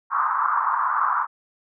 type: band-pass noise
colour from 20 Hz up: pink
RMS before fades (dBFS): -22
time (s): 0.1-1.27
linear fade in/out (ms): 50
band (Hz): 1000 to 1300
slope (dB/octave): 48
effects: none